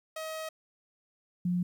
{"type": "tone pair in turn", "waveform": ["sawtooth", "sine"], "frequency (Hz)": [634, 177.91], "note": ["D#5", "F3"], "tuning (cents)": [32, 32], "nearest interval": "octave + minor seventh", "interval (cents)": 2200, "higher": "first", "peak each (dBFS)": [-32, -26], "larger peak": "second", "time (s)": [[0.16, 0.49], [1.45, 1.63]], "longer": "first", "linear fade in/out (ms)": 5, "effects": ["11-bit"]}